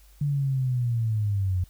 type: linear sweep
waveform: sine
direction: down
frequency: 146.83 to 88.6 Hz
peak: -22 dBFS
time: 0.21-1.64 s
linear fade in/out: 5 ms
effects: added 50 Hz sine -51 dBFS peak until 1.69 s + white hiss -60 dBFS RMS until 1.69 s